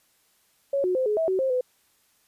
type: tone with pitch steps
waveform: sine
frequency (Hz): 555 / 365.2 / 518 / 421.8 / 649 / 376.6 / 529 / 504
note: C#5 / F#4 / C5 / G#4 / E5 / F#4 / C5 / B4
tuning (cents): +2 / -23 / -17 / +27 / -27 / +31 / +19 / +35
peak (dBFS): -21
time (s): 0.73-1.61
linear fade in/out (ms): 5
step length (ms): 110
effects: white hiss -65 dBFS RMS until 2.27 s + resampled to 32000 Hz